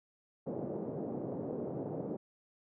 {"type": "band-pass noise", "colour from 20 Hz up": "white", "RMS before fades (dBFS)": -39, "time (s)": [0.46, 2.17], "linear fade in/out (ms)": 10, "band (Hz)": [130, 520], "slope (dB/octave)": 24, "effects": []}